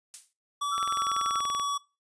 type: noise with exponential decay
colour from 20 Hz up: violet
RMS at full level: -32 dBFS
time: 0.14-0.33 s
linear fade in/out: 0 ms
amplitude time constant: 41 ms
type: tone with pitch glide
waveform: square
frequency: 1148 to 1136.1 Hz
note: D6 to C#6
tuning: -40 to +42 cents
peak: -28 dBFS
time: 0.61-1.78 s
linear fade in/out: 10 ms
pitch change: -18 cents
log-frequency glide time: 0.89-1.05 s
type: tone with tremolo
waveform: sine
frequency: 1333 Hz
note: E6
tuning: 19 cents sharp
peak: -28 dBFS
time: 0.71-1.41 s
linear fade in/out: 20 ms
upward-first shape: sine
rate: 11 Hz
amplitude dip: 60%
type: click train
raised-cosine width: 0.3 ms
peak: -22 dBFS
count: 18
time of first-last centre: 0.78-1.597 s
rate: 20.8 Hz
effects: noise-tail reverb RT60 0.3 s tail -21 dB re dry + resampled to 22050 Hz

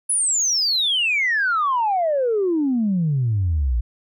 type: exponential sweep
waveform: sine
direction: down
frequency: 10500 to 55 Hz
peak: -16 dBFS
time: 0.09-3.81 s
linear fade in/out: 10 ms
effects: tanh soft clip ceiling -13 dBFS

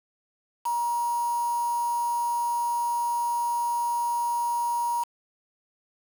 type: tone with quantisation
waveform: sine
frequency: 950 Hz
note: A#5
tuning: 33 cents sharp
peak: -24 dBFS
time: 0.65-5.04 s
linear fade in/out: 10 ms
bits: 6
effects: none

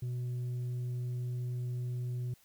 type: tone with tanh clipping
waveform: sine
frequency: 123.47 Hz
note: B2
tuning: in tune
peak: -34 dBFS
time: 0.02-2.34 s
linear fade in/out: 5 ms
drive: 3 dB
effects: white hiss -65 dBFS RMS until 2.44 s

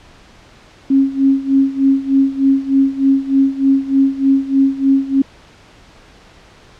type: tone with tremolo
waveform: sine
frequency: 271.5 Hz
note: C#4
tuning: 36 cents flat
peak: -7 dBFS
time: 0.9-5.22 s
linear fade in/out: 5 ms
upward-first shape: sine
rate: 3.3 Hz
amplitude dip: 85%
effects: pink hiss -44 dBFS RMS until 6.79 s + low-pass 5000 Hz 12 dB/octave

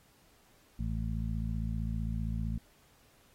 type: harmonic tone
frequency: 55.4 Hz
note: A1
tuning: 13 cents sharp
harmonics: 1 / 2 / 3 / 4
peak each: -34 / -37 / -39 / -40 dBFS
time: 0.79-2.58 s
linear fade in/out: 5 ms
effects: pink hiss -65 dBFS RMS until 3.34 s + AAC 48 kbps

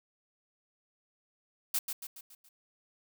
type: noise with echo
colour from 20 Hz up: blue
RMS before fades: -30 dBFS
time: 1.74-1.79 s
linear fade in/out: 5 ms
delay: 140 ms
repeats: 5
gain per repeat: -6 dB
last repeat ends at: 2.49 s
effects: none

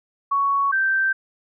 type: tone pair in turn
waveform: sine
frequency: 1115 / 1562.3 Hz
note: C#6 / G6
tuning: +10 / -6 cents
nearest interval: tritone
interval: 584 cents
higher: second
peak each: -17 dBFS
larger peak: neither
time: 0.31-0.72 / 0.72-1.13 s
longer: neither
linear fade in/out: 10 ms
effects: none

